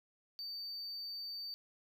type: tone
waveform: triangle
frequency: 4596 Hz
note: D8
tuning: 38 cents flat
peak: -40 dBFS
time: 0.39-1.54 s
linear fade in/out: 0 ms
effects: none